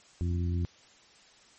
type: harmonic tone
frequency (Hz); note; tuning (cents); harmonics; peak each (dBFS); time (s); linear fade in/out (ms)
87.1; F2; -4; 1 / 2 / 3 / 4; -27 / -36 / -40 / -43; 0.21-0.65; 0
effects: white hiss -58 dBFS RMS until 1.58 s + MP3 32 kbps